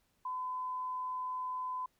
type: tone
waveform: sine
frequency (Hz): 1013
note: B5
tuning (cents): +44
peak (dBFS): -35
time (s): 0.25-1.86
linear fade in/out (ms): 5
effects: pink hiss -75 dBFS RMS until 1.99 s